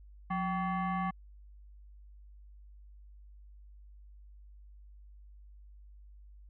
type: tone with frequency modulation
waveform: sine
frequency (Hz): 180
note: F#3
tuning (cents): -47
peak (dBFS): -30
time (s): 0.3-1.11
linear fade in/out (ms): 10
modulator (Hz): 954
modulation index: 1.2
effects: added 50 Hz sine -51 dBFS peak until 6.49 s